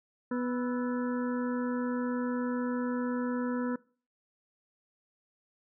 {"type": "harmonic tone with a mistuned harmonic", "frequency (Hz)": 246.9, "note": "B3", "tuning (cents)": 0, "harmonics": [1, 2, 4, 5, 6, 7], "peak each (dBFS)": [-30, -36, -42, -44, -46, -47], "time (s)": [0.31, 3.76], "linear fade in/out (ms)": 5, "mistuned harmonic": 5, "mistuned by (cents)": 120, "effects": ["noise-tail reverb RT60 0.4 s tail -22 dB re dry"]}